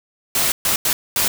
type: noise bursts at uneven times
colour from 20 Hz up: white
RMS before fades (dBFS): -18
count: 4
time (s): 0.35-0.52 / 0.65-0.76 / 0.85-0.93 / 1.16-1.28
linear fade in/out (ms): 2
effects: none